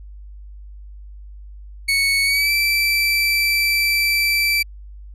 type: tone with pitch glide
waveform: 30% pulse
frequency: 2217 to 2330 Hz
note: C#7 to D7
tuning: 0 to -14 cents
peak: -13 dBFS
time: 1.88-4.63 s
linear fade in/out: 10 ms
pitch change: +86 cents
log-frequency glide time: 2.24-2.51 s
effects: added 50 Hz sine -35 dBFS peak until 5.14 s + resampled to 32000 Hz